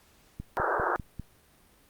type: click train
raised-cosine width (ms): 5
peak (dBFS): -24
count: 5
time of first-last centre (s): 0.4-1.197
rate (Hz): 5.02
type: band-pass noise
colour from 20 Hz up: white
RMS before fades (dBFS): -28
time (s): 0.57-0.96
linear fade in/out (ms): 0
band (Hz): 330 to 1600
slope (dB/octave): 96
effects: pink hiss -61 dBFS RMS until 1.89 s + Opus 48 kbps